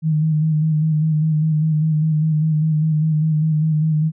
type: tone with vibrato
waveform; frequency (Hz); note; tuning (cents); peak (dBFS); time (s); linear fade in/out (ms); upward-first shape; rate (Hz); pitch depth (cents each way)
sine; 155.56; D#3; 0; -14; 0.02-4.12; 50; square; 5; 30
effects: none